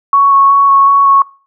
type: tone with vibrato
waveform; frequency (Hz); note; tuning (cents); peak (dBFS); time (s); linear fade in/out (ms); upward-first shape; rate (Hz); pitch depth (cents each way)
sine; 1109; C#6; 0; -4; 0.13-1.22; 2; square; 2.7; 9
effects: noise-tail reverb RT60 0.4 s tail -22 dB re dry